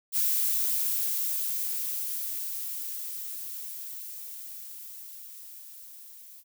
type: noise with level ramp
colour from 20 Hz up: violet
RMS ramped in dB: -25 to -49 dBFS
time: 0.12-6.44 s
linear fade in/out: 50 ms
effects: none